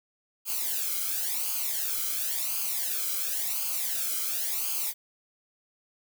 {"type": "noise with flanger", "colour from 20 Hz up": "blue", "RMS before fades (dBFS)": -30, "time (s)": [0.45, 4.94], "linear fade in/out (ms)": 50, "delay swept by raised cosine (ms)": [0.53, 1.12], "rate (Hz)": 0.94, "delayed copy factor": -0.8, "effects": []}